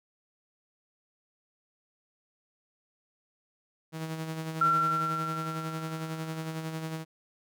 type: tone with tremolo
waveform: sawtooth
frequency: 160 Hz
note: D#3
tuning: 49 cents sharp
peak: -28 dBFS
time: 3.92-7.05 s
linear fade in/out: 50 ms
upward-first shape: sine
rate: 11 Hz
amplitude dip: 45%
type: tone with exponential decay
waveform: sine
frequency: 1360 Hz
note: F6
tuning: 46 cents flat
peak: -20 dBFS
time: 4.61-6.82 s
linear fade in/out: 5 ms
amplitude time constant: 480 ms
effects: none